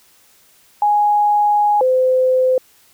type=tone pair in turn; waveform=sine; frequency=830.6 / 513.8 Hz; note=G#5 / C5; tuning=0 / -32 cents; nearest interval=minor sixth; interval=832 cents; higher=first; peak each=-11 dBFS; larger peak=neither; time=0.82-1.81 / 1.81-2.58 s; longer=first; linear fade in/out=2 ms; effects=white hiss -52 dBFS RMS until 2.93 s